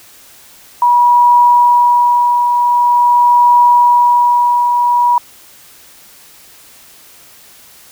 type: tone with tremolo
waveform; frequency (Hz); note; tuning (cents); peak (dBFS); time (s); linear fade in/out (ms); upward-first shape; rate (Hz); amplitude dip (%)
sine; 967; B5; -37; -4; 0.82-5.18; 2; triangle; 0.45; 45
effects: white hiss -41 dBFS RMS until 7.91 s